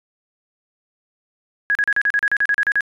sine tone bursts, 1661.2 Hz, G#6, in tune, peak -14 dBFS, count 13, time 1.7-2.807 s, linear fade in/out 0 ms, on 51 ms, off 37 ms, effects resampled to 22050 Hz

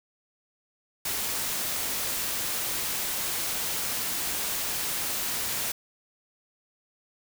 white noise, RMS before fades -30 dBFS, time 1.05-5.72 s, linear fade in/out 5 ms, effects none

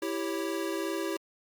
square chord, C# diminished, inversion first, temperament equal, 329.6 / 392 / 554.4 Hz, E4 / G4 / C#5, 0 / 0 / 0 cents, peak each -34 / -35 / -39 dBFS, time 0.02-1.17 s, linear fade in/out 5 ms, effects Opus 48 kbps

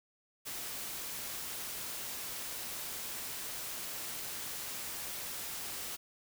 white noise, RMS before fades -41 dBFS, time 0.45-5.97 s, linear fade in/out 20 ms, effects none

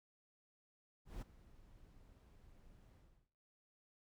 brown noise with ADSR envelope, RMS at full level -44 dBFS, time 1.05-3.29 s, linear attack 170 ms, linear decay 9 ms, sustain -19 dB, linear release 350 ms, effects noise-tail reverb RT60 0.7 s tail -21 dB re dry

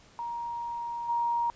sine tone with level steps, 942 Hz, A#5, 18 cents sharp, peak -32 / -25 dBFS, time 0.19-1.5 s, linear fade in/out 0 ms, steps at 1.08 s, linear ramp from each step 20 ms, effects pink hiss -57 dBFS RMS until 1.55 s + resampled to 16000 Hz

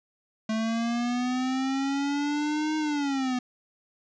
square linear two-way sweep, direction up then down, 217.9 to 311.1 to 246.7 Hz, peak -26 dBFS, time 0.49-3.39 s, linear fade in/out 5 ms, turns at 2.77 s, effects resampled to 16000 Hz + 9-bit

